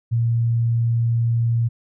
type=tone; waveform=sine; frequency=116.54 Hz; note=A#2; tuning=in tune; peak=-16 dBFS; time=0.11-1.69 s; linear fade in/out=20 ms; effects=none